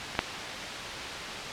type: clicks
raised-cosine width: 0.3 ms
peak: -19 / -6 dBFS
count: 2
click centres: 0.152 / 0.191 s
effects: white hiss -34 dBFS RMS until 1.52 s + low-pass 4000 Hz 12 dB/octave